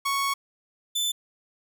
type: tone pair in turn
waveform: sawtooth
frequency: 1108.7 / 3520 Hz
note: C#6 / A7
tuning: 0 / 0 cents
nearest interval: octave + minor sixth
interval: 2000 cents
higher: second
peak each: -20 / -21 dBFS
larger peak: first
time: 0.05-0.34 / 0.95-1.12 s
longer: first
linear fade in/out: 10 ms
effects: none